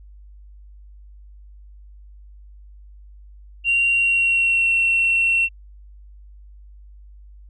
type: tone with pitch glide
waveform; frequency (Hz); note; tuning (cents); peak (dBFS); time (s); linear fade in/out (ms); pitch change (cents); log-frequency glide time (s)
sine; 2761 to 2718; F7 to F7; -20 to -48; -14; 3.64-5.49; 50; -28; 3.88-4.71
effects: tanh soft clip ceiling -11 dBFS + added 50 Hz sine -41 dBFS peak until 7.49 s